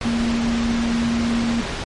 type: tone in noise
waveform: sine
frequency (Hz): 233.1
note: A#3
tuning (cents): 0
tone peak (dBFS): -18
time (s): 0.05-1.61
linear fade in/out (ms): 2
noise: pink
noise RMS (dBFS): -26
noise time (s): 0.01-1.84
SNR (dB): +5
effects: low-pass 5000 Hz 12 dB/octave + MP3 48 kbps